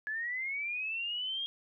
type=linear sweep; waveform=sine; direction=up; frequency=1690 to 3258 Hz; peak=-33 dBFS; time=0.07-1.46 s; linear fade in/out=0 ms; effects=none